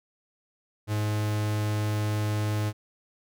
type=tone; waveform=45% pulse; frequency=105.7 Hz; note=G#2; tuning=31 cents sharp; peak=-25 dBFS; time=0.87-2.73 s; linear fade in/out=50 ms; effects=none